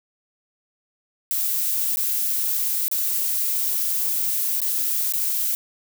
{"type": "noise with dropouts", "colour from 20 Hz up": "violet", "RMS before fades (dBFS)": -23, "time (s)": [1.31, 5.55], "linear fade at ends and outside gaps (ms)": 0, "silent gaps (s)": [[1.96, 1.971], [2.881, 2.914], [4.604, 4.617], [5.123, 5.137]], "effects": []}